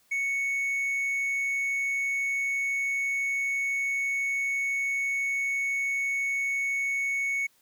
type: tone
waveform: triangle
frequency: 2217 Hz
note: C#7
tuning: in tune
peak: -24 dBFS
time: 0.11-7.47 s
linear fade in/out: 10 ms
effects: white hiss -65 dBFS RMS until 7.61 s